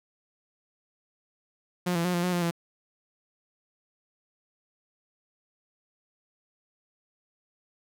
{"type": "tone with pitch steps", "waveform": "sawtooth", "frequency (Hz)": [178.5, 169, 179.5, 173.7, 180.5, 175.1, 169.5], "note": ["F3", "E3", "F3", "F3", "F#3", "F3", "E3"], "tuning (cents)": [38, 43, 48, -9, -43, 5, 49], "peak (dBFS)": -21, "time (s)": [1.86, 2.511], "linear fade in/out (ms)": 10, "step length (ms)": 93, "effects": []}